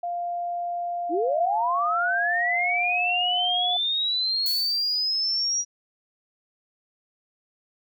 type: tone with pitch glide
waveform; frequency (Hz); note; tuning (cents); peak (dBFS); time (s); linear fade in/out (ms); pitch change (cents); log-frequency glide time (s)
sine; 698 to 719.3; F5 to F#5; -1 to -49; -26; 0.03-3.77; 5; +52; 2.24-3.1
type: linear sweep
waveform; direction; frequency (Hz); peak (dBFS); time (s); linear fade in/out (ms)
sine; up; 290 to 5770; -22; 1.09-5.65; 50
type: noise with exponential decay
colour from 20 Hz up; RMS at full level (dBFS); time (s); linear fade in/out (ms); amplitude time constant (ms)
violet; -29; 4.46-5.25; 2; 170
effects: none